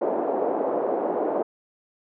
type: band-pass noise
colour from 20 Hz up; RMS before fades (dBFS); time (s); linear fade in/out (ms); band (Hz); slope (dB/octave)
white; -25; 0.01-1.43; 10; 290 to 710; 24
effects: none